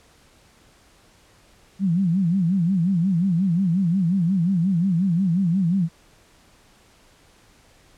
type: tone with vibrato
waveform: sine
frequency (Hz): 179.9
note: F#3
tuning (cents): -48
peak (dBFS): -17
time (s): 1.79-5.89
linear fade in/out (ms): 50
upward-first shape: sine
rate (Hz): 5.6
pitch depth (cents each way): 170
effects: pink hiss -55 dBFS RMS until 7.97 s + low-pass 10000 Hz 12 dB/octave